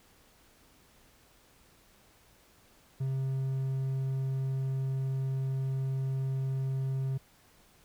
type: tone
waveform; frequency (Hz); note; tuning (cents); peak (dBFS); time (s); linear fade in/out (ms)
triangle; 133.5; C3; +35; -27; 3-7.18; 10
effects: pink hiss -62 dBFS RMS until 7.84 s